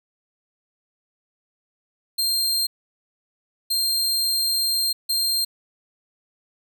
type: tone bursts at uneven times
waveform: sawtooth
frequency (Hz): 4186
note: C8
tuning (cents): 0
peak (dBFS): -17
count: 3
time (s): 2.18-2.67 / 3.7-4.93 / 5.09-5.45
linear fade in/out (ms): 10
effects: none